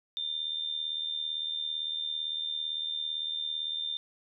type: tone with amplitude modulation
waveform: sine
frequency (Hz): 3600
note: A7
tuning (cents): +39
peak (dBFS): -28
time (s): 0.17-3.97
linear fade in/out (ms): 0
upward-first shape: sine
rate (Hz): 77.8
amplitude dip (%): 70
effects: none